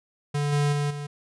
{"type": "tone with level steps", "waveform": "square", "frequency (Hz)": 145.3, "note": "D3", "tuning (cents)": -18, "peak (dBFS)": [-24, -21, -24, -32], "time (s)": [0.34, 1.07], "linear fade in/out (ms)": 10, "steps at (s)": [0.52, 0.72, 0.9], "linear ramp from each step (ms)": 10, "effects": ["resampled to 24000 Hz"]}